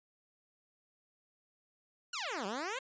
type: exponential two-way sweep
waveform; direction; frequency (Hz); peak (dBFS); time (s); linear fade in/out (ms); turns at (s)
10% pulse; down then up; 1500 to 185 to 554; -28; 2.13-2.79; 5; 2.46
effects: resampled to 16000 Hz